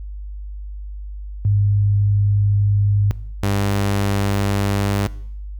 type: tone pair in turn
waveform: sine / sawtooth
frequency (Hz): 101.7 / 100.18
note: G#2 / G2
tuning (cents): -36 / +38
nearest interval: unison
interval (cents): 26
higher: first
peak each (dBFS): -13 / -13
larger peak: neither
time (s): 1.45-3.11 / 3.43-5.07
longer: first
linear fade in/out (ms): 0
effects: noise-tail reverb RT60 0.7 s tail -20 dB re dry + added 50 Hz sine -28 dBFS peak until 5.59 s